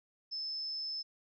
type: tone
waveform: sine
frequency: 5250 Hz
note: E8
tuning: 8 cents flat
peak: -36 dBFS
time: 0.31-1.03 s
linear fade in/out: 20 ms
effects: none